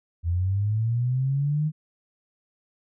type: linear sweep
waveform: sine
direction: up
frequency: 82.41 to 156.5 Hz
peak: -21 dBFS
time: 0.23-1.72 s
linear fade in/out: 50 ms
effects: none